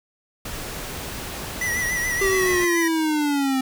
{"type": "noise", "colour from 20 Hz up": "pink", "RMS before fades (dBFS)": -32, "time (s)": [0.45, 2.65], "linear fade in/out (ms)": 5}
{"type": "tone with vibrato", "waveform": "square", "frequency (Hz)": 1952, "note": "B6", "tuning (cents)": -21, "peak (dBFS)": -23, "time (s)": [1.61, 2.88], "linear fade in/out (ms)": 5, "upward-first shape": "triangle", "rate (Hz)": 7, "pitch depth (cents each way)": 64}
{"type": "linear sweep", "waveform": "square", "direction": "down", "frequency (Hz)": [391.9, 259.7], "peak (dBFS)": -20, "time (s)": [2.21, 3.61], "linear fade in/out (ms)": 5}
{"effects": []}